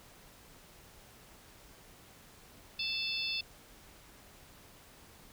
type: harmonic tone with a mistuned harmonic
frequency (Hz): 882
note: A5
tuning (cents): +4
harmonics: 3 / 4 / 5 / 6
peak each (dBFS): -37 / -38 / -39 / -40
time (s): 2.79-3.41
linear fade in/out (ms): 5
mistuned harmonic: 6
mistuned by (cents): -68
effects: pink hiss -57 dBFS RMS until 5.32 s